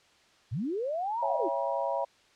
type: linear two-way sweep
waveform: sine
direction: up then down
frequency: 87.9 to 971 to 285.5 Hz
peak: -29 dBFS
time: 0.51-1.49 s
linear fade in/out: 20 ms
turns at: 1.21 s
type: chord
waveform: sine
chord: C# diminished seventh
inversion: none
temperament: just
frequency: 554.4 / 665.2 / 798.3 / 957.9 Hz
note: C#5 / E5 / G5 / Bb5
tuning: 0 / +16 / +31 / +47 cents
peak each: -32 / -33 / -36 / -33 dBFS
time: 1.22-2.05 s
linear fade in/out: 10 ms
effects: white hiss -62 dBFS RMS until 2.35 s + low-pass 5000 Hz 12 dB/octave